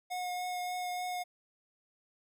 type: tone with vibrato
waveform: square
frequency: 723 Hz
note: F#5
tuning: 40 cents flat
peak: -35 dBFS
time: 0.1-1.24 s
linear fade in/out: 20 ms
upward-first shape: triangle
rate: 3.4 Hz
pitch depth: 13 cents each way
effects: none